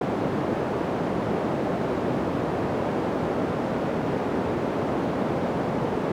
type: band-pass noise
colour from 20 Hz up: white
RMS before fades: -26 dBFS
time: 0.01-6.12 s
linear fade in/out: 5 ms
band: 130 to 520 Hz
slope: 12 dB/octave
effects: none